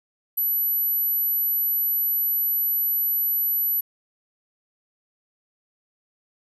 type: tone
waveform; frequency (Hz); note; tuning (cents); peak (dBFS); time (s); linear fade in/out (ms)
sine; 11840; F#9; 0; -20; 0.37-3.81; 10
effects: none